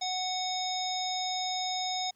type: harmonic tone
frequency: 740 Hz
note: F#5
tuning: in tune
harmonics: 1 / 3 / 5 / 7 / 9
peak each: -33 / -43 / -35 / -37 / -41 dBFS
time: 0.01-2.11 s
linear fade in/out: 10 ms
effects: pink hiss -71 dBFS RMS until 2.15 s + high-pass 100 Hz 12 dB/octave